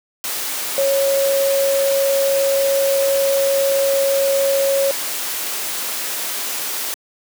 sine tone in noise, 550 Hz, C#5, 14 cents flat, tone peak -14 dBFS, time 0.78-4.91 s, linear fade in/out 0 ms, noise white, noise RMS -24 dBFS, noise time 0.24-6.94 s, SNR +7 dB, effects high-pass 300 Hz 12 dB/octave

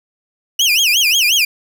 30% pulse tone with vibrato, 2800 Hz, F7, 4 cents sharp, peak -8 dBFS, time 0.59-1.45 s, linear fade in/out 5 ms, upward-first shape sine, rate 5.6 Hz, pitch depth 280 cents each way, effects none

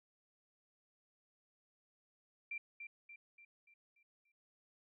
sine tone with echo, 2361 Hz, D7, 9 cents sharp, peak -40 dBFS, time 2.51-2.58 s, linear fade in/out 5 ms, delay 290 ms, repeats 6, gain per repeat -6 dB, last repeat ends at 4.32 s, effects none

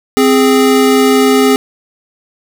square tone pair together, 261.6 / 414.7 Hz, C4 / G#4, 0 / -3 cents, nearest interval minor sixth, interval 797 cents, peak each -10 dBFS, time 0.17-1.56 s, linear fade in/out 0 ms, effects none

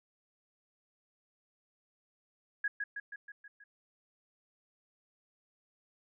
sine tone with echo, 1661.2 Hz, G#6, in tune, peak -29 dBFS, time 2.64-2.68 s, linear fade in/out 5 ms, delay 160 ms, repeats 6, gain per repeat -4 dB, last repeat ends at 3.64 s, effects none

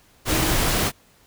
sine tone in noise, 316.8 Hz, D#4, 31 cents sharp, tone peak -27 dBFS, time 0.28-0.58 s, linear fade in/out 50 ms, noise pink, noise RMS -21 dBFS, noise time 0.25-0.92 s, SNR -9 dB, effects pink hiss -56 dBFS RMS until 1.26 s

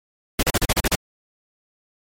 pink noise bursts, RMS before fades -18 dBFS, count 8, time 0.39-0.954 s, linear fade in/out 5 ms, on 39 ms, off 36 ms, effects MP3 64 kbps

